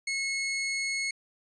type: tone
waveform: sawtooth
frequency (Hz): 2180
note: C#7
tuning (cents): -29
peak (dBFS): -25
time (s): 0.07-1.11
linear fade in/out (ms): 5
effects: resampled to 22050 Hz